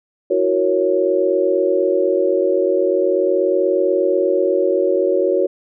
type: chord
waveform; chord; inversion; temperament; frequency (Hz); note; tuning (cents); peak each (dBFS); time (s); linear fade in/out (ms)
sine; F# dominant seventh; third; equal; 329.6 / 370 / 466.2 / 554.4; E4 / F#4 / A#4 / C#5; 0 / 0 / 0 / 0; -23 / -17 / -21 / -18; 0.3-5.47; 10
effects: none